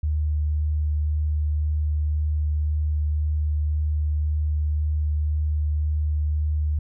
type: tone with vibrato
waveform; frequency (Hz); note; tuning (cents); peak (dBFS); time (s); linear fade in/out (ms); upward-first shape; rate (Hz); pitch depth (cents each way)
sine; 75.6; D#2; -49; -20; 0.03-6.79; 5; sine; 1.9; 9
effects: none